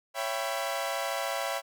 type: chord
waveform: sawtooth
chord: C# half-diminished seventh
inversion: none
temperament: equal with one note detuned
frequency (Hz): 554.4 / 669.6 / 784 / 987.8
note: C#5 / E5 / G5 / B5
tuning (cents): 0 / +27 / 0 / 0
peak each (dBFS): -31 / -30 / -33 / -34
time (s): 0.14-1.62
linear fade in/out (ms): 50
effects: none